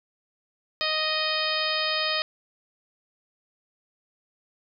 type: harmonic tone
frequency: 622.3 Hz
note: D#5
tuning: in tune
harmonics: 1 / 2 / 3 / 4 / 5 / 6 / 7 / 8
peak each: -32 / -32 / -32 / -32 / -32 / -32 / -32 / -32 dBFS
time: 0.81-2.22 s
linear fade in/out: 0 ms
effects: none